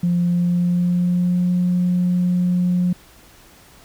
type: tone with pitch glide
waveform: sine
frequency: 174.61 to 178.79 Hz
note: F3 to F3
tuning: 0 to +41 cents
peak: -14 dBFS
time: 0.03-2.93 s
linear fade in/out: 5 ms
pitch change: +41 cents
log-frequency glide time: 0.27-1.5 s
effects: tanh soft clip ceiling -11 dBFS + pink hiss -48 dBFS RMS until 3.84 s